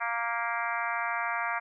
harmonic tone with a mistuned harmonic, 233.1 Hz, A#3, in tune, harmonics 3 / 4 / 5 / 6 / 7 / 8 / 9 / 10, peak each -36 / -35 / -35 / -36 / -36 / -41 / -38 / -40 dBFS, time 0-1.6 s, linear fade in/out 20 ms, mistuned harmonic 8, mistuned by +42 cents, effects none

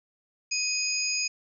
sine tone cluster, 2501 / 4976 / 6650 Hz, D#7 / D#8 / G#8, +8 / -1 / +1 cents, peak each -30 dBFS, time 0.51-1.28 s, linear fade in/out 10 ms, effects none

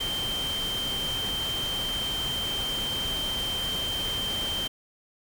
sine tone in noise, 3136 Hz, G7, in tune, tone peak -28 dBFS, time 0-4.68 s, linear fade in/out 10 ms, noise pink, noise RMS -35 dBFS, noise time 0-4.68 s, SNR +4 dB, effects none

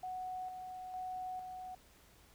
sine tone with tremolo, 740 Hz, F#5, in tune, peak -39 dBFS, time 0.03-1.75 s, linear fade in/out 5 ms, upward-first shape square, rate 1.1 Hz, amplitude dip 40%, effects added 60 Hz sine -70 dBFS peak until 2.34 s + pink hiss -64 dBFS RMS until 2.34 s

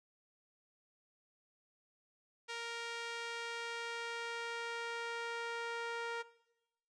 sawtooth tone with band-pass filter sweep, 466.2 Hz, A#4, in tune, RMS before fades -42 dBFS, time 2.48-6.23 s, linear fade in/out 20 ms, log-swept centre 2900 to 1400 Hz, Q 0.7, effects noise-tail reverb RT60 0.9 s tail -18 dB re dry + resampled to 22050 Hz

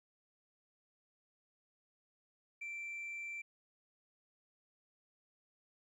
sine tone, 2345 Hz, D7, 3 cents flat, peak -39 dBFS, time 2.61-3.42 s, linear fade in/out 10 ms, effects tanh soft clip ceiling -40 dBFS + 13-bit

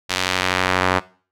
sawtooth tone with band-pass filter sweep, 92.3 Hz, F#2, 4 cents flat, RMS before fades -20 dBFS, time 0.09-1 s, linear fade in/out 20 ms, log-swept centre 4000 to 1200 Hz, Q 0.81, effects noise-tail reverb RT60 0.4 s tail -19 dB re dry

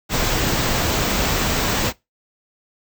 pink band-stop noise, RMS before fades -20 dBFS, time 0.09-1.93 s, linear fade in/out 50 ms, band 8300 to 13000 Hz, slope 96 dB/octave, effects noise-tail reverb RT60 0.2 s tail -21 dB re dry

